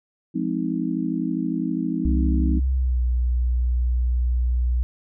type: chord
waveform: sine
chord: F minor seventh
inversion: none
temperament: just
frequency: 174.61 / 209.5 / 261.9 / 314.3 Hz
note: F3 / Ab3 / C4 / Eb4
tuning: 0 / +15 / +2 / +18 cents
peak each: -28 / -29 / -26 / -27 dBFS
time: 0.34-2.6 s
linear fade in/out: 20 ms
type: tone with pitch glide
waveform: sine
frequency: 65.5 to 61.11 Hz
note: C2 to B1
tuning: +2 to -18 cents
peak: -18 dBFS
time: 2.05-4.83 s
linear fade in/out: 0 ms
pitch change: -120 cents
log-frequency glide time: 2.72-3.01 s
effects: none